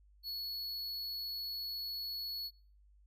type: tone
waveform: square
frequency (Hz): 4386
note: C#8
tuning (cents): -19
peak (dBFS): -39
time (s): 0.23-2.51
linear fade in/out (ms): 50
effects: noise-tail reverb RT60 0.4 s tail -22 dB re dry + added 50 Hz sine -61 dBFS peak until 3.06 s